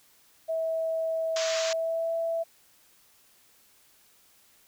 sine tone with pitch glide, 649 to 662.3 Hz, E5 to E5, -27 to +8 cents, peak -26 dBFS, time 0.48-2.44 s, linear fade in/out 20 ms, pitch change +35 cents, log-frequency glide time 1.58-2.15 s
white band-pass noise, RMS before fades -33 dBFS, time 1.36-1.73 s, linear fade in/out 2 ms, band 950 to 7100 Hz, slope 96 dB/octave
effects white hiss -61 dBFS RMS until 4.67 s

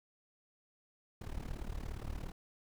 brown noise with amplitude modulation, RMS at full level -38 dBFS, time 1.21-2.32 s, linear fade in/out 5 ms, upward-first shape sine, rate 37.2 Hz, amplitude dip 85%, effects none

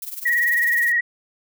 violet noise with tremolo, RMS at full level -29 dBFS, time 0.02-0.92 s, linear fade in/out 2 ms, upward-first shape sine, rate 20 Hz, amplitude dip 80%
sine tone with vibrato, 1900 Hz, A#6, 33 cents sharp, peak -16 dBFS, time 0.25-1.01 s, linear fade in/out 10 ms, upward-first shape sine, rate 19 Hz, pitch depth 40 cents each way
effects none

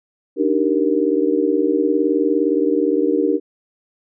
sine chord, Eb major seventh, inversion third, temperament just, 291.7 / 311.1 / 388.9 / 466.7 Hz, D4 / Eb4 / G4 / Bb4, -12 / 0 / -14 / +2 cents, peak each -20 dBFS, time 0.36-3.4 s, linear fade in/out 50 ms, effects none

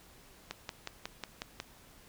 click train, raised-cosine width 0.2 ms, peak -20 dBFS, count 7, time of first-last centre 0.51-1.601 s, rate 5.5 Hz, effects pink hiss -58 dBFS RMS until 2.08 s

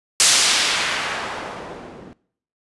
blue noise with low-pass filter sweep, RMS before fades -21 dBFS, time 0.2-2.13 s, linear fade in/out 0 ms, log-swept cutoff 7700 to 270 Hz, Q 0.78, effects noise-tail reverb RT60 0.6 s tail -21 dB re dry + resampled to 24000 Hz

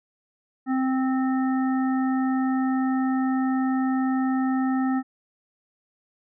harmonic tone, 261.6 Hz, C4, in tune, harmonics 1 / 3 / 5 / 7, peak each -21 / -31 / -35 / -38 dBFS, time 0.66-5.03 s, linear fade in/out 50 ms, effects none

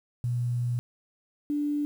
sine tone pair in turn, 121.3 / 293 Hz, B2 / D4, -31 / -4 cents, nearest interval octave + minor third, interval 1527 cents, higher second, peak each -25 dBFS, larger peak neither, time 0.24-0.79 / 1.5-1.85 s, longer first, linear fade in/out 0 ms, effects 9-bit

